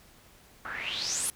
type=noise with low-pass filter sweep; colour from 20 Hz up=white; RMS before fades=-33 dBFS; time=0.65-1.3 s; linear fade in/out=0 ms; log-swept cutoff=1300 to 11000 Hz; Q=7.1; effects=pink hiss -57 dBFS RMS until 1.35 s